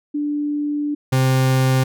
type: tone pair in turn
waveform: sine / 40% pulse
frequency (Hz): 293.7 / 130.83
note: D4 / C3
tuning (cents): 0 / 0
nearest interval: octave + major second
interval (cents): 1400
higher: first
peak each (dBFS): -19 / -13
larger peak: second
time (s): 0.14-0.95 / 1.12-1.84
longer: first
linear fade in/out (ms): 10
effects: none